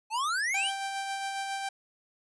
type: exponential sweep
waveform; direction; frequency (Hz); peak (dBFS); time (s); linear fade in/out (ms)
square; up; 842 to 3322; -28; 0.1-0.72; 50
type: tone with tremolo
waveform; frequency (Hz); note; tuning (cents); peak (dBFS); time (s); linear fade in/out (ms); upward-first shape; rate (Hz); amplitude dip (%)
sawtooth; 784; G5; 0; -27; 0.54-1.69; 5; sine; 7.3; 30
effects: resampled to 24000 Hz